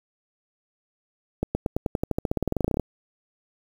accelerating click train, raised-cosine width 2 ms, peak -10 dBFS, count 23, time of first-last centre 1.43-2.797 s, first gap 120 ms, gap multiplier 0.93, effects 7-bit

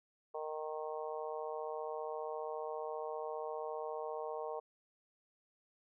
harmonic tone, 154.8 Hz, D#3, 9 cents flat, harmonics 3 / 4 / 5 / 6 / 7, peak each -42 / -44 / -46 / -48 / -49 dBFS, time 0.34-4.6 s, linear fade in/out 10 ms, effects none

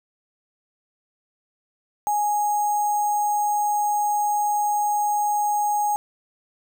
sine tone with sample-and-hold, 830.6 Hz, G#5, in tune, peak -19 dBFS, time 2.07-5.96 s, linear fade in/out 0 ms, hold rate 7350 Hz, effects none

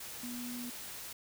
sine tone in noise, 243.5 Hz, B3, 24 cents flat, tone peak -40 dBFS, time 0.23-0.7 s, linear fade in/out 5 ms, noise white, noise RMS -45 dBFS, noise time 0-1.13 s, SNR +2 dB, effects none

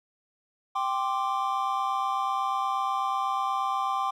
triangle chord, G suspended fourth, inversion none, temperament equal, 784 / 1046.5 / 1174.7 Hz, G5 / C6 / D6, 0 / 0 / 0 cents, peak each -28 dBFS, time 0.75-4.11 s, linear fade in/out 10 ms, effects none

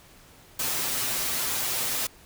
white noise with comb filter, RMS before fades -28 dBFS, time 0.59-2.07 s, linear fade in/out 5 ms, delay 7.8 ms, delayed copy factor +0.8, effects pink hiss -53 dBFS RMS until 2.25 s

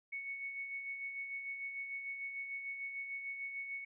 sine tone with tremolo, 2217 Hz, C#7, in tune, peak -38 dBFS, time 0.12-3.85 s, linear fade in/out 10 ms, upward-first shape sine, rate 6.7 Hz, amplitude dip 45%, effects none

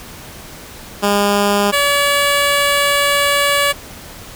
10% pulse tone pair in turn, 203.2 / 570.4 Hz, G#3 / C#5, -38 / +49 cents, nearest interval octave + tritone, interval 1787 cents, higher second, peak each -4 dBFS, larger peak neither, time 1.02-1.72 / 1.72-3.73 s, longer second, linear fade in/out 20 ms, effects pink hiss -35 dBFS RMS until 4.35 s

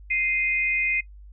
sine tone pair together, 2093 / 2489 Hz, C7 / D#7, 0 / 0 cents, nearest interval minor third, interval 300 cents, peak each -24 dBFS, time 0.1-1.01 s, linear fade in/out 10 ms, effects noise-tail reverb RT60 0.1 s tail -20 dB re dry + added 50 Hz sine -42 dBFS peak until 1.32 s

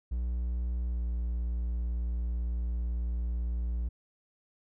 triangle tone with pitch glide, 60.2 to 59 Hz, B1 to A#1, -44 to +22 cents, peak -27 dBFS, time 0.11-3.89 s, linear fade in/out 10 ms, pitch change -34 cents, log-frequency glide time 0.9-1 s, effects none

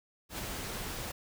pink noise with ADSR envelope, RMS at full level -37 dBFS, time 0.29-1.12 s, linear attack 94 ms, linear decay 6 ms, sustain -2 dB, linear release 10 ms, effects none

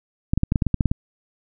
clicks, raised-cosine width 5 ms, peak -6 dBFS, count 11, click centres 0.335 / 0.376 / 0.434 / 0.521 / 0.558 / 0.622 / 0.667 / 0.743 / 0.808 / 0.857 / 0.915 s, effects none

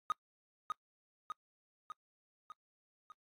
triangle tone with echo, 1244.5 Hz, D#6, in tune, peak -28 dBFS, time 0.1-0.12 s, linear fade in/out 0 ms, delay 600 ms, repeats 5, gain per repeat -4 dB, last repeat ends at 3.12 s, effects noise-tail reverb RT60 0.1 s tail -26 dB re dry + AAC 64 kbps

